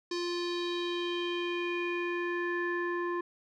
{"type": "tone with low-pass filter sweep", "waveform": "square", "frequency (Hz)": 349.2, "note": "F4", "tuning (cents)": 0, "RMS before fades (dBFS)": -33, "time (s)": [0.11, 3.21], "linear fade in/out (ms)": 5, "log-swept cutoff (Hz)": [5000, 1400], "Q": 4.1, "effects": []}